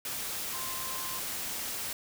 sine tone in noise, 1046.5 Hz, C6, in tune, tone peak -42 dBFS, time 0.53-1.19 s, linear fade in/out 2 ms, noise white, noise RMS -36 dBFS, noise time 0.05-1.93 s, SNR -9 dB, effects none

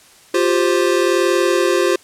square chord, F suspended second, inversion none, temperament equal with one note detuned, 351 / 392 / 523.3 Hz, F4 / G4 / C5, +9 / 0 / 0 cents, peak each -17 / -19 / -20 dBFS, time 0.34-1.96 s, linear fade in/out 5 ms, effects white hiss -47 dBFS RMS until 2.03 s + low-pass 10000 Hz 12 dB/octave

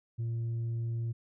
sine tone, 115.7 Hz, A#2, 13 cents flat, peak -28 dBFS, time 0.18-1.13 s, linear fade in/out 20 ms, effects tanh soft clip ceiling -30 dBFS

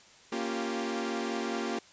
sawtooth chord, G half-diminished seventh, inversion first, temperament equal with one note detuned, 233.1 / 277.2 / 347 / 392 Hz, Bb3 / Db4 / F4 / G4, 0 / 0 / -11 / 0 cents, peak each -31 / -35 / -33 / -33 dBFS, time 0.32-1.79 s, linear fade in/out 5 ms, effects white hiss -56 dBFS RMS until 1.92 s + resampled to 16000 Hz

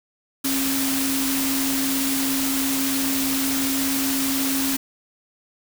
sine tone in noise, 270 Hz, C#4, 45 cents flat, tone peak -23 dBFS, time 0.44-4.77 s, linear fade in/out 10 ms, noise white, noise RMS -25 dBFS, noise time 0.44-4.77 s, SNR -1 dB, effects none

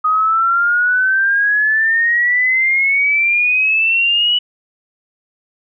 sine exponential sweep, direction up, 1244.5 to 2960 Hz, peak -11 dBFS, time 0.04-4.39 s, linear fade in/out 10 ms, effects none

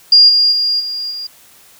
sine tone with level steps, 4821 Hz, D8, 45 cents sharp, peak -3 / -8 / -12 / -19 / -22 dBFS, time 0.12-1.27 s, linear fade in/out 5 ms, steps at 0.28 / 0.51 / 0.79 / 1.1 s, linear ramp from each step 20 ms, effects white hiss -45 dBFS RMS until 1.79 s

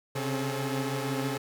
sawtooth tone cluster, 133.3 / 139.6 / 264.2 / 279.5 / 428.6 Hz, C3 / C#3 / C4 / C#4 / A4, +33 / +13 / +17 / +14 / -45 cents, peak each -29 / -38 / -31 / -34 / -31 dBFS, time 0.15-1.38 s, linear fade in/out 10 ms, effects none

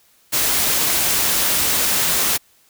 white noise, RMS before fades -18 dBFS, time 0.32-2.38 s, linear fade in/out 20 ms, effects white hiss -56 dBFS RMS until 2.69 s

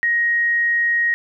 sine tone, 1880 Hz, A#6, 14 cents sharp, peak -15 dBFS, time 0.03-1.14 s, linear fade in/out 0 ms, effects none

